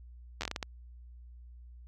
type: slowing click train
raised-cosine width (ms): 0.2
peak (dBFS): -17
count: 8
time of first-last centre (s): 0.41-0.628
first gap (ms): 10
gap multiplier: 1.37
effects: added 60 Hz sine -48 dBFS peak until 1.87 s + AAC 64 kbps